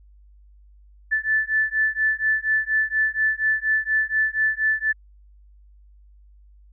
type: beating tone pair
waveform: sine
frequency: 1749 / 1753.2 Hz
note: A6 / A6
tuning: -11 / -7 cents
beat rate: 4.2 Hz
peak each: -22 / -22 dBFS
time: 1.11-4.93 s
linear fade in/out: 20 ms
effects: added 50 Hz sine -48 dBFS peak until 6.72 s